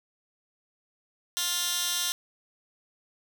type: tone with high-pass filter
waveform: 15% pulse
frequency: 351.1 Hz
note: F4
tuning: 9 cents sharp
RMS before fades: -29 dBFS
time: 1.37-2.12 s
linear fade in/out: 0 ms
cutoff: 3600 Hz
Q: 0.9
effects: none